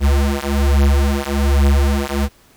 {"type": "beating tone pair", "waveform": "square", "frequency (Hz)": [69.3, 70.5], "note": ["C#2", "C#2"], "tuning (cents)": [0, 30], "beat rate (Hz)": 1.2, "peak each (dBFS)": -16, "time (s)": [0, 2.29], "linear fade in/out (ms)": 50, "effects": ["pink hiss -51 dBFS RMS until 2.56 s"]}